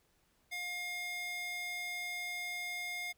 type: tone with high-pass filter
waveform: square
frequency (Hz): 712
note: F5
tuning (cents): +33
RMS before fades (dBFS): -40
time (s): 0.51-3.13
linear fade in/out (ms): 20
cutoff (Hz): 1700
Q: 2.6
effects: pink hiss -73 dBFS RMS until 3.17 s